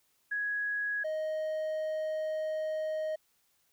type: tone pair in turn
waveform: sine / triangle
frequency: 1667 / 624.4 Hz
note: G#6 / D#5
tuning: +6 / +6 cents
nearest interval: octave + perfect fourth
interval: 1700 cents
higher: first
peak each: -30 / -29 dBFS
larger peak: second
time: 0.31-1.04 / 1.04-3.16 s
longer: second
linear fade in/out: 10 ms
effects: white hiss -72 dBFS RMS until 3.72 s